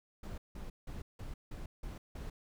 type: noise bursts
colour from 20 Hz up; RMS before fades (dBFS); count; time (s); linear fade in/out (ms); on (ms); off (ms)
brown; -43; 7; 0.23-2.3; 5; 150; 170
effects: none